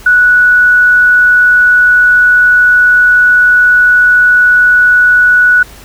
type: tone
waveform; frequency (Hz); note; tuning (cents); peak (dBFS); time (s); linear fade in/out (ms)
sine; 1473; F#6; -8; -3; 0.06-5.63; 5
effects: added 50 Hz sine -34 dBFS peak until 5.84 s + pink hiss -35 dBFS RMS until 5.84 s